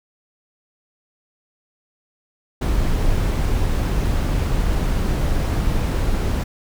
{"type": "noise", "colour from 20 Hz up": "brown", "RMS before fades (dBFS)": -19, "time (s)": [2.61, 6.44], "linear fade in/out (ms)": 10, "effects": []}